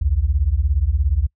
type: beating tone pair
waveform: sine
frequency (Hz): 61.6 / 78.6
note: B1 / D#2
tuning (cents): -4 / +18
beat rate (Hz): 17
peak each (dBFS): -18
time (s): 0.01-1.27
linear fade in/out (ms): 10
effects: noise-tail reverb RT60 0.1 s tail -25 dB re dry